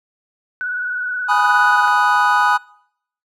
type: tone with vibrato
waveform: sine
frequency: 1478 Hz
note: F#6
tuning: 2 cents flat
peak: -20 dBFS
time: 0.61-1.88 s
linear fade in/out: 0 ms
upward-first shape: square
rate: 19 Hz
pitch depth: 26 cents each way
type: chord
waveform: triangle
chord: G# minor seventh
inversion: none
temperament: equal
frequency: 830.6 / 987.8 / 1244.5 / 1480 Hz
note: G#5 / B5 / D#6 / F#6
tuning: 0 / 0 / 0 / 0 cents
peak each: -16 dBFS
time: 1.28-2.58 s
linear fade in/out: 20 ms
effects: noise-tail reverb RT60 0.7 s tail -24 dB re dry